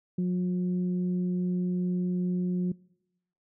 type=tone with frequency modulation; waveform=sine; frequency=180.3 Hz; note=F#3; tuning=45 cents flat; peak=-24 dBFS; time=0.18-2.72 s; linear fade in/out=5 ms; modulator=179 Hz; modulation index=0.46; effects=noise-tail reverb RT60 0.9 s tail -25 dB re dry + high-pass 80 Hz 12 dB/octave